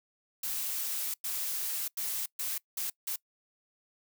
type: noise bursts at uneven times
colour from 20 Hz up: blue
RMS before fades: -34 dBFS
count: 6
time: 0.43-1.14 / 1.24-1.88 / 1.97-2.26 / 2.39-2.58 / 2.77-2.9 / 3.07-3.16 s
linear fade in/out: 5 ms
effects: noise-tail reverb RT60 0.1 s tail -23 dB re dry